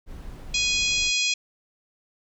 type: noise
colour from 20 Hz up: brown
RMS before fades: -38 dBFS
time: 0.06-1.12 s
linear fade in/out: 50 ms
type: harmonic tone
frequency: 830.6 Hz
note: G#5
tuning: in tune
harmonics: 3 / 4 / 5 / 6 / 7 / 8 / 9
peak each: -25 / -27 / -29 / -31 / -32 / -33 / -34 dBFS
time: 0.54-1.34 s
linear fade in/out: 5 ms
effects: none